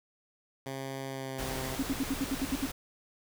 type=tone with pitch glide; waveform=10% pulse; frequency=134.7 to 131.17 Hz; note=C#3 to C3; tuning=-49 to +5 cents; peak=-28 dBFS; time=0.66-1.75 s; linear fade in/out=2 ms; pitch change=-46 cents; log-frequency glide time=1.07-1.58 s
type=noise; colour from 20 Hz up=pink; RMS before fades=-38 dBFS; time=1.38-2.72 s; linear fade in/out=10 ms
type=tone bursts; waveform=sine; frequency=269.9 Hz; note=C#4; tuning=46 cents flat; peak=-27 dBFS; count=9; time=1.79-2.66 s; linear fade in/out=5 ms; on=38 ms; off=66 ms
effects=none